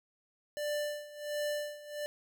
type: tone with tremolo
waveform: square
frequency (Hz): 591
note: D5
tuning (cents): +11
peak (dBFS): -32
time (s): 0.57-2.06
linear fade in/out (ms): 0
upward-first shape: sine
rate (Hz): 1.4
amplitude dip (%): 85
effects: none